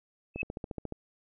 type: tone with exponential growth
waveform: sine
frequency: 2593 Hz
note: E7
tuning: 29 cents flat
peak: -26 dBFS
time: 0.34-0.42 s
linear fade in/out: 5 ms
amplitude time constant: 16 ms
type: click train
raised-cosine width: 2 ms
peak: -23 dBFS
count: 9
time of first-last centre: 0.36-0.923 s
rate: 14.2 Hz
effects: none